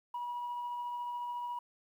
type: tone with tremolo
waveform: sine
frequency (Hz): 967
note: B5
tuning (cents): -37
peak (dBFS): -33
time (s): 0.14-1.59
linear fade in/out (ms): 5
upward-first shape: triangle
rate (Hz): 14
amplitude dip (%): 30
effects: tanh soft clip ceiling -33 dBFS + 11-bit